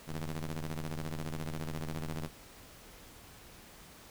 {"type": "ring-modulated tone", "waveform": "sawtooth", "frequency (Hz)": 80.2, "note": "E2", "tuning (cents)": -47, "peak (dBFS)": -29, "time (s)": [0.06, 2.3], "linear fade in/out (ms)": 50, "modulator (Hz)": 73, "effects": ["pink hiss -54 dBFS RMS until 4.1 s"]}